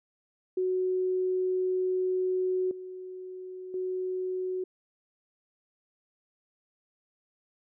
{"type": "tone with level steps", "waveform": "sine", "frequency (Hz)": 370, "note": "F#4", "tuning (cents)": 0, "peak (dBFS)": [-25, -38, -29], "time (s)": [0.57, 4.64], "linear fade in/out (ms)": 5, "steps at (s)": [2.71, 3.74], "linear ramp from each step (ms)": 2, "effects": []}